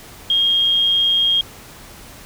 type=tone; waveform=sine; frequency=3241 Hz; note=G#7; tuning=43 cents flat; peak=-13 dBFS; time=0.3-1.41 s; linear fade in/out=2 ms; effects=pink hiss -40 dBFS RMS until 2.25 s